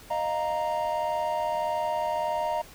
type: chord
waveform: triangle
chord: Eb suspended second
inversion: none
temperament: equal with one note detuned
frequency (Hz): 616.9 / 698.5 / 932.3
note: Eb5 / F5 / Bb5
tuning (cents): -15 / 0 / 0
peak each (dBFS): -28 / -30 / -27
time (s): 0.1-2.62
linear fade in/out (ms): 10
effects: pink hiss -49 dBFS RMS until 2.74 s